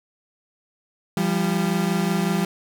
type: tone pair together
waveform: 35% pulse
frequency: 171.8 / 197.2 Hz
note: F3 / G3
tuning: -28 / +11 cents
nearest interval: major second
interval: 239 cents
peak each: -21 dBFS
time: 1.17-2.45 s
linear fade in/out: 2 ms
effects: none